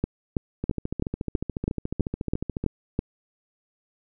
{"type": "two click trains", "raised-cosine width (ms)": 3, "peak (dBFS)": [-10, -15], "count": [10, 29], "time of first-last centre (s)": [[0.04, 2.991], [0.64, 2.64]], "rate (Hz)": [3.05, 14], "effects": []}